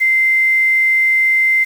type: tone with quantisation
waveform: sine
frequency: 2081 Hz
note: C7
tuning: 10 cents flat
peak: -10 dBFS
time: 0-1.65 s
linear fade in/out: 20 ms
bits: 6
effects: none